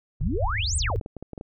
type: low-pass noise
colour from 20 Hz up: white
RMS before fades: -27 dBFS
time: 0.2-1 s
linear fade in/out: 10 ms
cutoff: 110 Hz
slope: 96 dB/octave
type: exponential two-way sweep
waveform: sine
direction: up then down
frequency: 123.47 to 9300 to 385.3 Hz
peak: -26 dBFS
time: 0.21-0.96 s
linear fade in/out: 0 ms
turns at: 0.77 s
type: clicks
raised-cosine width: 2 ms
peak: -23 dBFS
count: 8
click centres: 0.901 / 1.012 / 1.061 / 1.167 / 1.226 / 1.333 / 1.378 / 1.411 s
effects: none